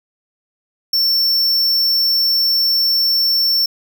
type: tone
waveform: square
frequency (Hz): 5420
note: E8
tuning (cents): +47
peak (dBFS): -13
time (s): 0.93-3.66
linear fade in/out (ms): 5
effects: 7-bit